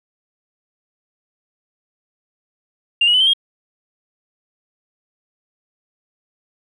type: tone with pitch steps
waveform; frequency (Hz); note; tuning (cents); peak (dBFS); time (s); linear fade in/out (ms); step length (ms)
sine; 2794 / 2901 / 3012 / 3127 / 3247; F7 / F#7 / F#7 / G7 / G#7; 0 / -35 / +30 / -5 / -40; -10; 3.01-3.335; 5; 65
effects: tanh soft clip ceiling -6 dBFS